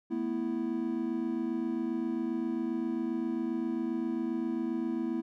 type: chord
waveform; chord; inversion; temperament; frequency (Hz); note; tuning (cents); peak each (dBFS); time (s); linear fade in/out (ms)
triangle; A suspended second; none; just; 220 / 247.5 / 330; A3 / B3 / E4; 0 / +4 / +2; -35 / -32 / -31; 0.1-5.22; 20
effects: none